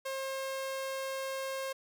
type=tone; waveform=sawtooth; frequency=535 Hz; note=C5; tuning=38 cents sharp; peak=-31 dBFS; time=0.05-1.73 s; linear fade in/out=10 ms; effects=none